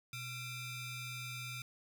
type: ring-modulated tone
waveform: sawtooth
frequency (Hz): 1244.5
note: D#6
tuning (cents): 0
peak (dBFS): -35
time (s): 0.13-1.62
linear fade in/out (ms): 2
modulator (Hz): 1120
effects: 12-bit

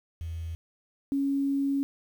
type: tone pair in turn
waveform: sine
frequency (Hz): 82.41 / 277.2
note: E2 / C#4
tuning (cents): 0 / 0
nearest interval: octave + major sixth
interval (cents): 2100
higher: second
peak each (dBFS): -32 / -24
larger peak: second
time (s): 0.21-0.55 / 1.12-1.83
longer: second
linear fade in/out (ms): 0
effects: 9-bit

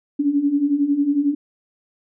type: beating tone pair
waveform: sine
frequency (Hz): 278.1 / 289.1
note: C#4 / D4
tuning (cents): +6 / -27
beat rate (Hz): 11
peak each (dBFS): -22 / -17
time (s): 0.19-1.35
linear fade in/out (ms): 10
effects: none

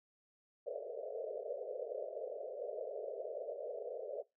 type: band-pass noise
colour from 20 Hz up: pink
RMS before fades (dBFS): -43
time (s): 0.66-4.23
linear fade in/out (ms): 10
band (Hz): 420 to 650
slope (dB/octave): 96
effects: noise-tail reverb RT60 0.2 s tail -20 dB re dry

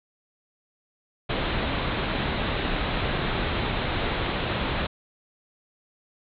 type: low-pass noise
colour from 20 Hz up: pink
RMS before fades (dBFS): -27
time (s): 1.29-4.87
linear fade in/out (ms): 10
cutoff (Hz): 4000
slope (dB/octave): 96
effects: none

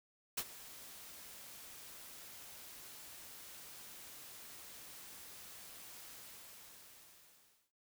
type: noise with ADSR envelope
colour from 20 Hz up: white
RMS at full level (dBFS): -36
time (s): 0.37-7.72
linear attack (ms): 10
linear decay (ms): 55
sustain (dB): -17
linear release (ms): 1600
effects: none

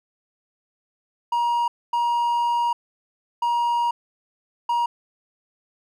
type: tone bursts at uneven times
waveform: triangle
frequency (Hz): 949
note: A#5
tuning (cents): +31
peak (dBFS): -17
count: 4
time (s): 1.32-1.68 / 1.93-2.73 / 3.42-3.91 / 4.69-4.86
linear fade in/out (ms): 5
effects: none

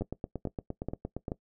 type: two click trains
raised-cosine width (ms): 2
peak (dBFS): -19 / -21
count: 4 / 12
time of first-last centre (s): 0.02-1.319 / 0.01-1.282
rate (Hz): 2.31 / 8.65
effects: noise-tail reverb RT60 0.1 s tail -19 dB re dry

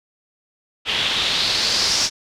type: noise with low-pass filter sweep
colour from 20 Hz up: white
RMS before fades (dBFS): -20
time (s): 0.85-2.1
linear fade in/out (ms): 50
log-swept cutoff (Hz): 3100 to 5600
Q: 3.7
effects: none

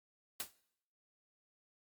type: noise with exponential decay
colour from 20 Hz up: white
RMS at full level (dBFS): -36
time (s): 0.4-0.53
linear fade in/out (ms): 1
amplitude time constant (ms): 27
effects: noise-tail reverb RT60 0.7 s tail -20 dB re dry + MP3 96 kbps

